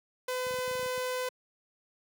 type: tone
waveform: sawtooth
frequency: 506 Hz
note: B4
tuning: 42 cents sharp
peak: -27 dBFS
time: 0.28-1.29 s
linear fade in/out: 5 ms
type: clicks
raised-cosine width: 5 ms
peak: -35 dBFS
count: 11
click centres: 0.467 / 0.509 / 0.54 / 0.587 / 0.678 / 0.712 / 0.753 / 0.794 / 0.829 / 0.86 / 0.978 s
effects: high-pass 100 Hz 12 dB/octave